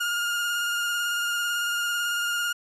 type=tone with vibrato; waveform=30% pulse; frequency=1417 Hz; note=F6; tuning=25 cents sharp; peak=-22 dBFS; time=0-2.53 s; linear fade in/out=10 ms; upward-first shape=sine; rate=18 Hz; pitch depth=20 cents each way; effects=resampled to 32000 Hz